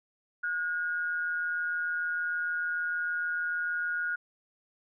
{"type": "tone pair together", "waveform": "sine", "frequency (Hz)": [1444, 1610.6], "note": ["F#6", "G6"], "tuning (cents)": [-43, 46], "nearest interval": "major second", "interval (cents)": 189, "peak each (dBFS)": [-29, -38], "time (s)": [0.43, 4.16], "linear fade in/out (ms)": 10, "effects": []}